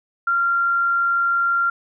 sine tone, 1383 Hz, F6, 17 cents flat, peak -16 dBFS, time 0.27-1.7 s, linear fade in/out 5 ms, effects none

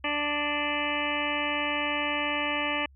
harmonic tone with a mistuned harmonic, 293.8 Hz, D4, 1 cent sharp, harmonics 1 / 2 / 3 / 4 / 6 / 7 / 8 / 9 / 10, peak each -35 / -35 / -35 / -35 / -35 / -35 / -35 / -35 / -35 dBFS, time 0.04-2.86 s, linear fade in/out 5 ms, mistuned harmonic 9, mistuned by -21 cents, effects added 68 Hz sine -52 dBFS peak until 2.95 s

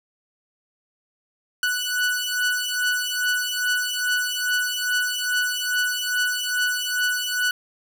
sawtooth beating tone pair, 1480 / 1482.4 Hz, F#6 / F#6, 0 / +3 cents, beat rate 2.4 Hz, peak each -21 dBFS, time 1.63-7.51 s, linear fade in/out 2 ms, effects none

